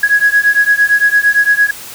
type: beating tone pair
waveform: sine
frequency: 1661.2 / 1670 Hz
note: G#6 / G#6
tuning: 0 / +9 cents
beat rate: 8.8 Hz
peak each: -10 dBFS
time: 0.03-1.71 s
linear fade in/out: 5 ms
effects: tanh soft clip ceiling 0 dBFS + white hiss -30 dBFS RMS until 1.94 s